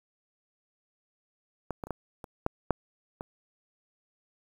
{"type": "clicks", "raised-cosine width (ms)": 1, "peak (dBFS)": [-18, -21, -30, -17, -27, -12, -9, -22], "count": 8, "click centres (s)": [1.707, 1.838, 1.87, 1.907, 2.242, 2.464, 2.707, 3.209], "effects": ["8-bit"]}